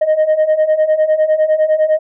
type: beating tone pair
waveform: sine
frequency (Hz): 615 / 624.9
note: D#5 / D#5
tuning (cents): -20 / +7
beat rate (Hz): 9.9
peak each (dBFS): -13 / -10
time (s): 0.01-1.99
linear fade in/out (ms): 10
effects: tanh soft clip ceiling -7 dBFS